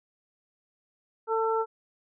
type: harmonic tone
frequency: 447.1 Hz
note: A4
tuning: 28 cents sharp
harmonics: 1 / 2 / 3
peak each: -26 / -29 / -31 dBFS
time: 1.27-1.66 s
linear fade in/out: 50 ms
effects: none